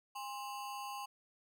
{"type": "ring-modulated tone", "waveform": "square", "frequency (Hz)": 932.3, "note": "A#5", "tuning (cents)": 0, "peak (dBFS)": -39, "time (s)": [0.15, 1.06], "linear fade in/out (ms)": 10, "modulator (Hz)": 119, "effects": []}